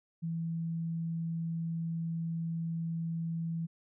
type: tone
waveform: sine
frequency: 165.3 Hz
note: E3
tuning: 5 cents sharp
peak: -32 dBFS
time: 0.22-3.67 s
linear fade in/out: 20 ms
effects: none